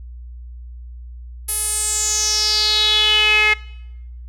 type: tone with band-pass filter sweep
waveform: sawtooth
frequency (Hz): 426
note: G#4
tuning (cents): +44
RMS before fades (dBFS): -17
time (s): 1.48-3.54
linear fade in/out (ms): 10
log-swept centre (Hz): 11000 to 2200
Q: 6.5
effects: noise-tail reverb RT60 0.9 s tail -22 dB re dry + added 60 Hz sine -32 dBFS peak until 4.28 s